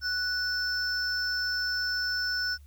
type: tone pair together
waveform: triangle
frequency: 1480 / 5326 Hz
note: F#6 / E8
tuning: 0 / +17 cents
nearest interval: octave + minor seventh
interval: 2217 cents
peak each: -28 / -29 dBFS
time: 0.01-2.58 s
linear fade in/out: 50 ms
effects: added 71 Hz sine -48 dBFS peak until 2.66 s + white hiss -67 dBFS RMS until 2.66 s